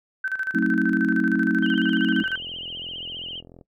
sine tone with tremolo, 1538 Hz, G6, 33 cents flat, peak -22 dBFS, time 0.24-2.36 s, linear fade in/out 5 ms, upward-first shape square, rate 13 Hz, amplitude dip 70%
sine chord, F# diminished seventh, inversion none, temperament just, 185 / 222 / 266.4 / 319.7 Hz, F#3 / A3 / C4 / Eb4, 0 / +16 / +31 / +47 cents, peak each -26 / -24 / -24 / -24 dBFS, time 0.54-2.23 s, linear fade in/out 10 ms
sine tone with vibrato, 3000 Hz, F#7, 23 cents sharp, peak -31 dBFS, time 1.62-3.41 s, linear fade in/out 20 ms, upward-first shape sine, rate 15 Hz, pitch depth 97 cents each way
click train, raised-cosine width 2 ms, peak -32 dBFS, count 62, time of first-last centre 2.19-3.612 s, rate 42.9 Hz
effects noise-tail reverb RT60 0.1 s tail -20 dB re dry

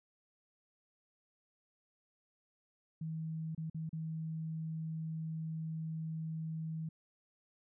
sine tone with dropouts, 160 Hz, D#3, 49 cents sharp, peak -37 dBFS, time 3.01-6.89 s, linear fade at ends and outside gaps 5 ms, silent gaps 3.549-3.577 / 3.699-3.745 / 3.893-3.929 s, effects none

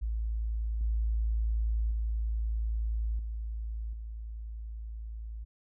sine tone with level steps, 55.2 Hz, A1, 6 cents sharp, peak -29 / -26 / -28 / -33 / -37 dBFS, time 0.01-5.45 s, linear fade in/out 20 ms, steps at 0.81 / 1.91 / 3.19 / 3.93 s, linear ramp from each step 2 ms, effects none

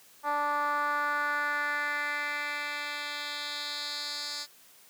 10% pulse tone with band-pass filter sweep, 292.4 Hz, D4, 7 cents flat, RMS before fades -32 dBFS, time 0.23-4.47 s, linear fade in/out 50 ms, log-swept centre 960 to 5200 Hz, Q 2.5, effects white hiss -57 dBFS RMS until 4.89 s + high-pass 150 Hz 12 dB/octave

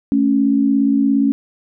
sine tone pair together, 220 / 277.2 Hz, A3 / C#4, 0 / 0 cents, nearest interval major third, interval 400 cents, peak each -17 / -13 dBFS, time 0.12-1.32 s, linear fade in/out 0 ms, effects none

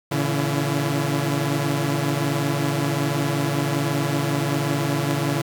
sawtooth tone cluster, 115.5 / 143.1 / 164.4 / 280.9 / 336.1 Hz, A#2 / D3 / E3 / C#4 / E4, -16 / -45 / -4 / +23 / +34 cents, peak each -27 / -19 / -27 / -26 / -24 dBFS, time 0.11-5.42 s, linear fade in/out 10 ms, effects 8-bit

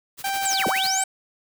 white noise with tremolo, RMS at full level -31 dBFS, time 0.17-0.91 s, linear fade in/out 50 ms, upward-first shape sine, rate 12 Hz, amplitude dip 90%
sawtooth tone with pitch glide, 784 to 767.4 Hz, G5 to G5, 0 to -37 cents, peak -20 dBFS, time 0.24-1.04 s, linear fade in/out 5 ms, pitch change -37 cents, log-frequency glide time 0.38-0.71 s
sine linear two-way sweep, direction down then up, 8390 to 135.1 to 8390 Hz, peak -22 dBFS, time 0.45-1.04 s, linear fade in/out 5 ms, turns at 0.67 s
effects none

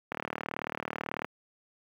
click train, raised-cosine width 0.5 ms, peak -17 dBFS, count 44, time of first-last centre 0.12-1.246 s, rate 38.2 Hz, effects high-pass 150 Hz 12 dB/octave + 9-bit

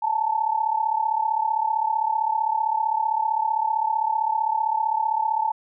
sine tone pair together, 864.5 / 900 Hz, A5 / A5, -31 / +39 cents, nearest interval minor second, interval 70 cents, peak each -23 dBFS, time 0.02-5.52 s, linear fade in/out 10 ms, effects none

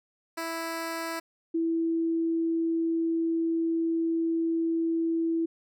10% pulse / sine tone pair in turn, 329.6 / 329.6 Hz, E4 / E4, 0 / 0 cents, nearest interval unison, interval 0 cents, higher neither, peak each -23 / -24 dBFS, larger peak first, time 0.37-1.2 / 1.54-5.46 s, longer second, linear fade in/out 10 ms, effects none

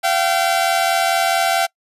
sawtooth tone pair together, 685 / 769.5 Hz, F5 / G5, -34 / -32 cents, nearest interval major second, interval 202 cents, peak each -14 dBFS, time 0.03-1.67 s, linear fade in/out 20 ms, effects noise-tail reverb RT60 0.1 s tail -25 dB re dry + resampled to 32000 Hz

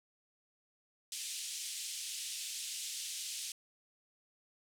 white band-pass noise, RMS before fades -42 dBFS, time 1.12-3.52 s, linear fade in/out 2 ms, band 2700 to 9400 Hz, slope 24 dB/octave, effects none

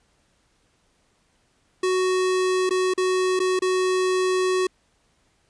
square tone with dropouts, 370.8 Hz, F#4, 4 cents sharp, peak -20 dBFS, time 1.83-4.67 s, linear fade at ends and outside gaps 5 ms, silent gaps 2.694-2.707 / 2.938-2.977 / 3.393-3.4 / 3.592-3.62 s, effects pink hiss -65 dBFS RMS until 5.49 s + resampled to 22050 Hz

